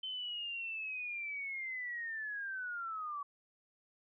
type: linear sweep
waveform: sine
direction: down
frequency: 3082 to 1127 Hz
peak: -38 dBFS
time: 0.03-3.23 s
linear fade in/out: 5 ms
effects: none